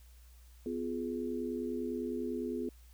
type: chord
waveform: sine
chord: F diminished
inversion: second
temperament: just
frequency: 251.4 / 349.2 / 419.1 Hz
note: Cb4 / F4 / Ab4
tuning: +31 / 0 / +16 cents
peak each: -37 / -39 / -39 dBFS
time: 0.66-2.69 s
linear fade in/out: 2 ms
effects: added 60 Hz sine -54 dBFS peak until 2.93 s + white hiss -66 dBFS RMS until 2.93 s